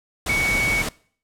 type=tone in noise; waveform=sine; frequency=2235 Hz; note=C#7; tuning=14 cents sharp; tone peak=-19 dBFS; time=0.29-0.82 s; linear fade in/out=5 ms; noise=pink; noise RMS=-26 dBFS; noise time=0.26-0.89 s; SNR=+4 dB; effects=noise-tail reverb RT60 0.5 s tail -22 dB re dry + low-pass 12000 Hz 12 dB/octave